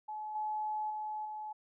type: tone with level steps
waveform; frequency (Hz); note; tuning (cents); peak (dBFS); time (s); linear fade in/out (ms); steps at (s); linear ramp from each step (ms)
sine; 855; A5; -50; -38 / -33 / -36 / -39; 0.08-1.53; 10; 0.35 / 0.9 / 1.25; 5
effects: none